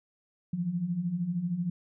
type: beating tone pair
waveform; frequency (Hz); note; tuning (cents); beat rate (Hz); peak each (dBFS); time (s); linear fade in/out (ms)
sine; 164.8 / 177.8; E3 / F3; 0 / +31; 13; -35 / -29; 0.53-1.7; 5
effects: none